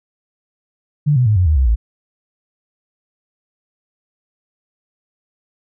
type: tone with pitch steps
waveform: sine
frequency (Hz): 147.3 / 125.3 / 106.59 / 90.67 / 77.13 / 65.61 / 55.82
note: D3 / B2 / G#2 / F#2 / D#2 / C2 / A1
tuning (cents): +6 / +25 / +45 / -35 / -15 / +5 / +26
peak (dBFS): -10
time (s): 1.06-1.76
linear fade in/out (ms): 20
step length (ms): 100
effects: none